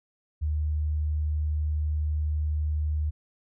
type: tone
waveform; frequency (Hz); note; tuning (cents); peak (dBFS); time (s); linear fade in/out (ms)
sine; 76; D#2; -40; -24; 0.41-3.11; 20
effects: none